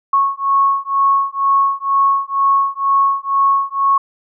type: beating tone pair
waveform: sine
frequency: 1100 / 1102.1 Hz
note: C#6 / C#6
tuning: -14 / -10 cents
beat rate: 2.1 Hz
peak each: -15 dBFS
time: 0.13-3.98 s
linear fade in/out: 5 ms
effects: none